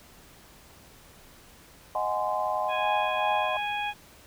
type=chord; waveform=sine; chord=Ab dominant seventh; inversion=second; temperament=equal with one note detuned; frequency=622.3 / 740 / 830.6 / 1035.7 Hz; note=Eb5 / Gb5 / Ab5 / C6; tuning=0 / 0 / 0 / -18 cents; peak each=-31 dBFS; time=1.95-3.57 s; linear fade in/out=2 ms
type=harmonic tone; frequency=828 Hz; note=G#5; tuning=5 cents flat; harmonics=1 / 2 / 3 / 4; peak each=-30 / -37 / -33 / -38 dBFS; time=2.68-3.94 s; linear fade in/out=50 ms
effects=pink hiss -53 dBFS RMS until 4.26 s